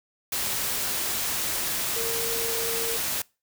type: tone in noise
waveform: sine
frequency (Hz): 459.5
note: A#4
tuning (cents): -25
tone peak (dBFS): -31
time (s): 1.96-2.97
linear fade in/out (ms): 5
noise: white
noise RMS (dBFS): -28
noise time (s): 0.32-3.22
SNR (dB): -6
effects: noise-tail reverb RT60 0.3 s tail -25 dB re dry